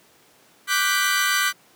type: chord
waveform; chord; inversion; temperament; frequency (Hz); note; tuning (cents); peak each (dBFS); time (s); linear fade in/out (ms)
sawtooth; G major seventh; second; equal; 1174.7 / 1480 / 1568 / 1975.5; D6 / F#6 / G6 / B6; 0 / 0 / 0 / 0; -21; 0.67-1.53; 50
effects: pink hiss -55 dBFS RMS until 1.75 s + high-pass 200 Hz 12 dB/octave